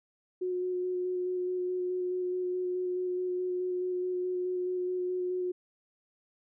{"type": "tone with vibrato", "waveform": "sine", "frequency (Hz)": 363.4, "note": "F#4", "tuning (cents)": -31, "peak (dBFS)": -29, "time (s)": [0.41, 5.52], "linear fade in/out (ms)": 10, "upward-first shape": "square", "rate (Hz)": 4.7, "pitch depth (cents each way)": 10, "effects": []}